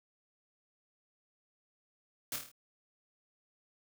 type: noise with echo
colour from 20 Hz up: white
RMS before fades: -37 dBFS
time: 2.32-2.36 s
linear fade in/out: 2 ms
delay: 26 ms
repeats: 6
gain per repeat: -4 dB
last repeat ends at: 2.516 s
effects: none